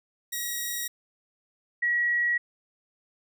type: tone pair in turn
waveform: 5% pulse / sine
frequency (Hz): 1904 / 1917.2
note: A#6 / A#6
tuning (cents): +36 / +48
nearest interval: unison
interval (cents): 12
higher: second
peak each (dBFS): -19 / -22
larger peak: first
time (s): 0.32-0.88 / 1.82-2.38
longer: neither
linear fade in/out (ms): 10
effects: none